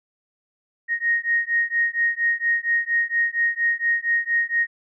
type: beating tone pair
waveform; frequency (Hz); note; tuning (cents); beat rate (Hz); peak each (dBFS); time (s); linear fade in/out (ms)
sine; 1864.7 / 1869; A#6 / A#6; 0 / +4; 4.3; -22; 0.88-4.67; 50
effects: none